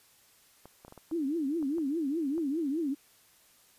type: clicks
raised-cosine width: 1 ms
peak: -34 dBFS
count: 9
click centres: 0.656 / 0.849 / 0.881 / 0.924 / 0.977 / 1.113 / 1.627 / 1.783 / 2.38 s
type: tone with vibrato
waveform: sine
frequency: 301.4 Hz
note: D4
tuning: 45 cents sharp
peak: -28 dBFS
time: 1.11-2.95 s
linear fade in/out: 20 ms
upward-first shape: triangle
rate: 4.9 Hz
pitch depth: 260 cents each way
effects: white hiss -62 dBFS RMS until 3.78 s + resampled to 32000 Hz